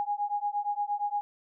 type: beating tone pair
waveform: sine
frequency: 819 / 827.6 Hz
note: G#5 / G#5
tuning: -24 / -6 cents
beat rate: 8.6 Hz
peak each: -31 dBFS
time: 0-1.21 s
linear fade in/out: 0 ms
effects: none